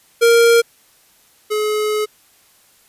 square tone pair in turn, 466.2 / 425.3 Hz, A#4 / G#4, 0 / +41 cents, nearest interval major second, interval 159 cents, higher first, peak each -9 / -17 dBFS, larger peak first, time 0.21-0.62 / 1.5-2.06 s, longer second, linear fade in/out 20 ms, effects white hiss -53 dBFS RMS until 2.88 s + resampled to 32000 Hz

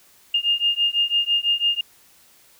sine beating tone pair, 2822 / 2828 Hz, F7 / F7, +17 / +21 cents, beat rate 6 Hz, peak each -21 / -21 dBFS, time 0.34-1.81 s, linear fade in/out 5 ms, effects white hiss -54 dBFS RMS until 2.59 s

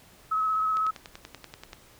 sine tone with vibrato, 1285 Hz, E6, 45 cents flat, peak -23 dBFS, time 0.31-0.91 s, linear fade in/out 10 ms, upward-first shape square, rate 16 Hz, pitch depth 13 cents each way
click train, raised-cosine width 0.2 ms, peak -23 dBFS, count 11, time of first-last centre 0.77-1.732 s, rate 10.4 Hz
effects pink hiss -55 dBFS RMS until 1.99 s

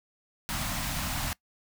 pink band-stop noise, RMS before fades -32 dBFS, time 0.49-1.33 s, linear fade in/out 0 ms, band 290 to 620 Hz, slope 48 dB/octave, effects noise-tail reverb RT60 0.1 s tail -22 dB re dry

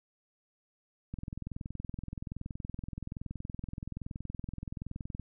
click train, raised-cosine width 5 ms, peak -26 dBFS, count 87, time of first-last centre 1.14-5.197 s, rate 21.2 Hz, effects none

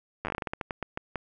slowing click train, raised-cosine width 0.5 ms, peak -16 dBFS, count 16, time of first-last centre 0.25-1.157 s, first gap 9 ms, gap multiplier 1.24, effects none

